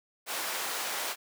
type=high-pass noise; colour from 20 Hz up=pink; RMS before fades=-34 dBFS; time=0.26-1.16 s; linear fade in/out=50 ms; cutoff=670 Hz; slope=12 dB/octave; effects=none